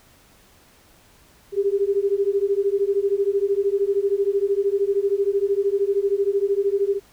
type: beating tone pair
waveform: sine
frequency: 392.4 / 405.4 Hz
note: G4 / G#4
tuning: +2 / -42 cents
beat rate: 13 Hz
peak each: -21 dBFS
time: 1.52-7 s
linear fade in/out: 50 ms
effects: pink hiss -54 dBFS RMS until 7.12 s